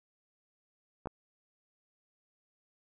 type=clicks; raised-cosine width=1 ms; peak=-25 / -24 dBFS; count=2; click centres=1.058 / 1.072 s; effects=none